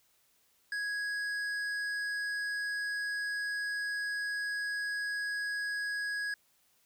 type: tone with hard clipping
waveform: triangle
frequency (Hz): 1661.2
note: G#6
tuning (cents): 0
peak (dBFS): -34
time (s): 0.72-6.34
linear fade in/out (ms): 2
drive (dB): 12
effects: white hiss -70 dBFS RMS until 6.85 s